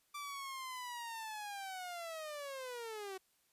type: linear sweep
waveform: sawtooth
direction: down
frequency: 1174.7 to 371.8 Hz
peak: -39 dBFS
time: 0.14-3.18 s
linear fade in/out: 10 ms
effects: white hiss -75 dBFS RMS until 3.52 s + resampled to 32000 Hz